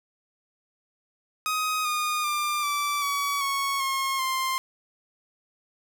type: tone with pitch steps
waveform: sawtooth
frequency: 1256 / 1224.5 / 1193.8 / 1163.8 / 1134.6 / 1106.1 / 1078.4 / 1051.3 Hz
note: D#6 / D#6 / D6 / D6 / C#6 / C#6 / C#6 / C6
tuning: +16 / -28 / +28 / -16 / +40 / -4 / -48 / +8 cents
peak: -21 dBFS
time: 1.46-4.58 s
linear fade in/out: 0 ms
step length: 390 ms
effects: none